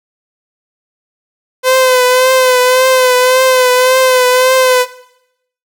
sawtooth tone with vibrato, 510 Hz, C5, 44 cents flat, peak -3 dBFS, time 1.63-4.86 s, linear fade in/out 50 ms, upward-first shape triangle, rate 1.8 Hz, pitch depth 42 cents each way, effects noise-tail reverb RT60 0.8 s tail -18 dB re dry

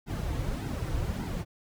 brown noise with flanger, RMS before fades -32 dBFS, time 0.06-1.45 s, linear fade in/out 50 ms, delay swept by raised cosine 1.7 to 5.1 ms, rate 1.7 Hz, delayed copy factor -0.75, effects none

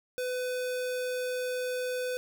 square tone, 502 Hz, B4, 28 cents sharp, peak -31 dBFS, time 0.18-2.17 s, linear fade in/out 0 ms, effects none

